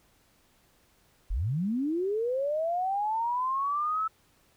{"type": "linear sweep", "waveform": "sine", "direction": "up", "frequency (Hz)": [32.7, 1318.5], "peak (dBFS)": -26, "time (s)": [1.3, 4.08], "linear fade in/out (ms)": 10, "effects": ["pink hiss -65 dBFS RMS until 4.56 s"]}